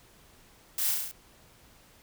blue noise with echo, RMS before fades -30 dBFS, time 0.78-0.91 s, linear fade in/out 2 ms, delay 34 ms, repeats 6, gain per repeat -2 dB, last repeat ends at 1.114 s, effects pink hiss -58 dBFS RMS until 2.02 s

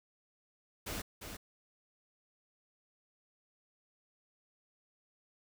pink noise with echo, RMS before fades -40 dBFS, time 0.86-1.02 s, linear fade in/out 10 ms, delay 350 ms, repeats 1, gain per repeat -6 dB, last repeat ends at 1.37 s, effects none

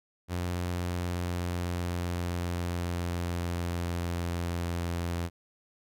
sawtooth tone with pitch glide, 88.5 to 85.93 Hz, F2 to F2, +23 to -28 cents, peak -26 dBFS, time 0.28-5.3 s, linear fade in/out 50 ms, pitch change -51 cents, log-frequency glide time 0.58-4.92 s, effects none

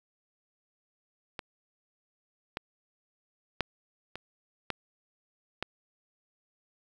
clicks, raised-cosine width 0.3 ms, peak -20 / -17 / -11 / -22 / -14 / -15 dBFS, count 6, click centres 1.392 / 2.571 / 3.607 / 4.156 / 4.703 / 5.626 s, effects 8-bit

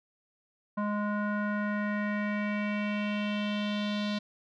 square tone with low-pass filter sweep, 207.7 Hz, G#3, in tune, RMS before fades -31 dBFS, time 0.77-4.19 s, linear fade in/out 10 ms, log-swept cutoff 1200 to 4000 Hz, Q 3.4, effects none

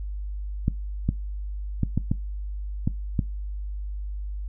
clicks, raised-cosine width 5 ms, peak -9 dBFS, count 7, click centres 0.681 / 1.09 / 1.833 / 1.976 / 2.115 / 2.875 / 3.192 s, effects noise-tail reverb RT60 0.2 s tail -21 dB re dry + added 50 Hz sine -29 dBFS peak until 4.48 s

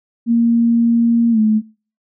sine tone with pitch glide, 233.1 to 216.2 Hz, A#3 to A3, 0 to -30 cents, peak -10 dBFS, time 0.26-1.62 s, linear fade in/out 50 ms, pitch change -130 cents, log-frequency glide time 1.31-1.39 s, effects noise-tail reverb RT60 0.4 s tail -25 dB re dry

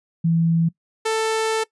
sine / sawtooth tone pair in turn, 165.8 / 442.6 Hz, E3 / A4, +10 / +10 cents, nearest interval octave + perfect fourth, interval 1700 cents, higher second, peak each -15 dBFS, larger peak neither, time 0.24-0.69 / 1.05-1.64 s, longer second, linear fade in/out 10 ms, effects noise-tail reverb RT60 0.1 s tail -21 dB re dry + resampled to 24000 Hz

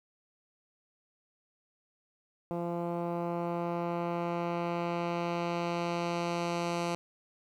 10% pulse tone with low-pass filter sweep, 171.8 Hz, F3, 28 cents flat, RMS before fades -33 dBFS, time 2.51-6.95 s, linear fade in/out 0 ms, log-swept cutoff 730 to 7800 Hz, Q 0.7, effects 10-bit

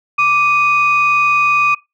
sine tone pair together, 1173.1 / 2489 Hz, D6 / D#7, -2 / 0 cents, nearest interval octave + minor second, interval 1302 cents, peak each -12 dBFS, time 0.18-1.75 s, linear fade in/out 10 ms, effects noise-tail reverb RT60 0.2 s tail -20 dB re dry + tanh soft clip ceiling -4 dBFS

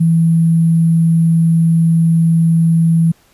sine tone with sample-and-hold, 164.81 Hz, E3, in tune, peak -8 dBFS, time 0-3.12 s, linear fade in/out 10 ms, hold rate 11025 Hz, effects pink hiss -52 dBFS RMS until 3.33 s + resampled to 32000 Hz

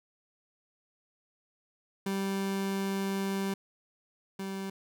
30% pulse tone pair in turn, 195.1 / 193.75 Hz, G3 / G3, -8 / -20 cents, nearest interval unison, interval 12 cents, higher first, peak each -27 / -32 dBFS, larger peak first, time 2.06-3.54 / 4.39-4.7 s, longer first, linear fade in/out 5 ms, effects none

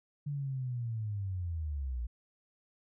sine linear sweep, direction down, 146.83 to 56.5 Hz, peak -33 dBFS, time 0.26-2.07 s, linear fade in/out 10 ms, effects none

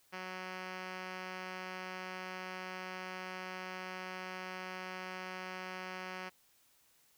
5% pulse tone with low-pass filter, 185 Hz, F#3, in tune, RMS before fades -44 dBFS, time 0.12-6.3 s, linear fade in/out 20 ms, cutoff 3700 Hz, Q 1.6, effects white hiss -69 dBFS RMS until 7.17 s

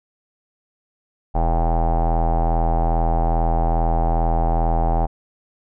square tone with low-pass filter, 41.2 Hz, E1, in tune, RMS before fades -18 dBFS, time 1.34-5.07 s, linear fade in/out 20 ms, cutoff 780 Hz, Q 8.5, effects none

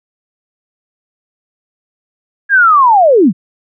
sine linear sweep, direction down, 1661.2 to 149.5 Hz, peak -4 dBFS, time 2.49-3.33 s, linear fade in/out 50 ms, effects none

